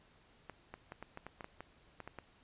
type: clicks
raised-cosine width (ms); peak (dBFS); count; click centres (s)
0.5; -30; 12; 0.497 / 0.74 / 0.921 / 1.026 / 1.174 / 1.266 / 1.408 / 1.444 / 1.606 / 2.003 / 2.076 / 2.187
effects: pink hiss -66 dBFS RMS until 2.43 s + resampled to 8000 Hz